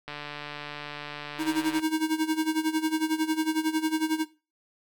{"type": "click train", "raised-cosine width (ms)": 0.3, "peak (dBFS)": -21, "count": 253, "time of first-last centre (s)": [0.08, 1.794], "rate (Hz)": 147}
{"type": "tone with tremolo", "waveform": "square", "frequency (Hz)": 315.2, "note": "D#4", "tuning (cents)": 23, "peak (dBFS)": -22, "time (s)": [1.38, 4.26], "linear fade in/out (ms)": 50, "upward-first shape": "sine", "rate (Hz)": 11, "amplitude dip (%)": 80}
{"effects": ["noise-tail reverb RT60 0.3 s tail -18 dB re dry"]}